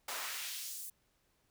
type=noise with high-pass filter sweep; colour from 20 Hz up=pink; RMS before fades=-42 dBFS; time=0.08-0.9 s; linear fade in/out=5 ms; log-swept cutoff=640 to 11000 Hz; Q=0.92; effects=pink hiss -75 dBFS RMS until 1.5 s